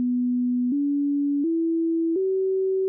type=tone with pitch steps; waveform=sine; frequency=246.9 / 285.3 / 329.6 / 380.8 Hz; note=B3 / C#4 / E4 / F#4; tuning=0 / +50 / 0 / +50 cents; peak=-20 dBFS; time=0-2.88 s; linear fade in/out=0 ms; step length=720 ms; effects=none